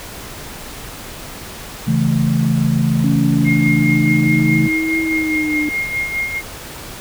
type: chord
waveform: sine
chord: A major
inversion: first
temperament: equal with one note detuned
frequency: 138.11 / 164.81 / 220 Hz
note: C#3 / E3 / A3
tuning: -6 / 0 / 0 cents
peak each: -17 dBFS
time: 1.87-4.68 s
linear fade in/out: 10 ms
type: exponential two-way sweep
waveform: sine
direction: up then down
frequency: 277.2 to 323.5 to 298.1 Hz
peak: -17 dBFS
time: 3.04-5.69 s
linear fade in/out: 0 ms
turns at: 4.99 s
type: tone with tremolo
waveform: sine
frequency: 2136 Hz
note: C7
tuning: 35 cents sharp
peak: -16 dBFS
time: 3.44-6.42 s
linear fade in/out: 50 ms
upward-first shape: sine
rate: 4.8 Hz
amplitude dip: 55%
effects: pink hiss -32 dBFS RMS until 7 s